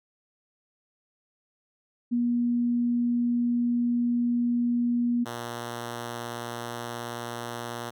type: tone pair in turn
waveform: sine / 5% pulse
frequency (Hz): 240 / 118.69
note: B3 / A#2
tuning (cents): -49 / +32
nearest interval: octave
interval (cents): 1219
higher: first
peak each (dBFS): -22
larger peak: neither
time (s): 2.11-5.25 / 5.25-7.91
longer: first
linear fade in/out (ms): 20
effects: none